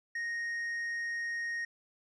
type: tone with tanh clipping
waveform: sine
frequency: 1864.7 Hz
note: A#6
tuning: in tune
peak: -34 dBFS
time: 0.15-1.65 s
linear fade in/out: 5 ms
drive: 4 dB
effects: none